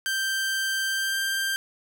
sawtooth tone with pitch glide, 1568 to 1578.9 Hz, G6 to G6, 0 to +12 cents, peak -21 dBFS, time 0.06-1.56 s, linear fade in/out 0 ms, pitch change +12 cents, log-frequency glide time 0.87-1.17 s, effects none

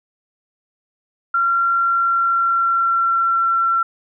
sine tone with pitch glide, 1373 to 1354.9 Hz, F6 to E6, -30 to +47 cents, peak -14 dBFS, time 1.34-3.83 s, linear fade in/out 5 ms, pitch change -23 cents, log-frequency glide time 1.68-3.52 s, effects none

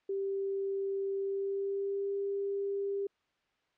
sine tone with pitch glide, 392 to 397.9 Hz, G4 to G4, 0 to +26 cents, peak -31 dBFS, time 0.09-3.07 s, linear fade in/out 5 ms, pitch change +26 cents, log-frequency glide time 1.17-2.13 s, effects white hiss -75 dBFS RMS until 3.77 s + low-pass 3000 Hz 12 dB/octave

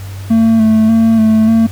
triangle tone with vibrato, 222.4 Hz, A3, 19 cents sharp, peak -4 dBFS, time 0.3-1.67 s, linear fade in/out 10 ms, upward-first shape square, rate 1.7 Hz, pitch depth 24 cents each way, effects added 97 Hz sine -23 dBFS peak until 1.71 s + pink hiss -36 dBFS RMS until 1.71 s

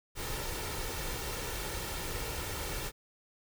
pink noise with comb filter, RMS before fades -37 dBFS, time 0.15-2.92 s, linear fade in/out 50 ms, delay 2.2 ms, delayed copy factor +0.5, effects none

